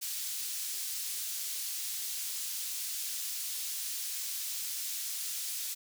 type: high-pass noise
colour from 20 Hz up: pink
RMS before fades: -37 dBFS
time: 0.01-5.75 s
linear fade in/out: 20 ms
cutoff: 5000 Hz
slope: 12 dB/octave
effects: none